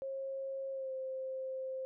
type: tone with pitch glide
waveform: sine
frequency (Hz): 539 to 524.9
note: C#5 to C5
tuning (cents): -49 to +5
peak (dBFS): -37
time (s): 0.02-1.85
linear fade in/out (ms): 0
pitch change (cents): -46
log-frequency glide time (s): 0.72-0.92
effects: none